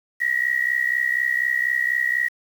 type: tone with amplitude modulation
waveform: sine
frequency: 1910 Hz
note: A#6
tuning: 42 cents sharp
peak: -15 dBFS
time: 0.2-2.29 s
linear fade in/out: 20 ms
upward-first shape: sine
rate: 64.1 Hz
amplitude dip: 85%
effects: 7-bit